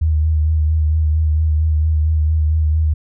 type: tone with vibrato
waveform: sine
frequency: 77.8 Hz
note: D#2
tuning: in tune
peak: -12 dBFS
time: 0.01-2.94 s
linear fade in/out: 10 ms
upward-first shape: sine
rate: 4.4 Hz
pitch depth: 34 cents each way
effects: none